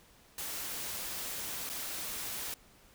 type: noise with dropouts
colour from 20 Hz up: white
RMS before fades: -39 dBFS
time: 0.38-2.54 s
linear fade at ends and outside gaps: 2 ms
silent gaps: 1.693-1.698 s
effects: pink hiss -61 dBFS RMS until 2.94 s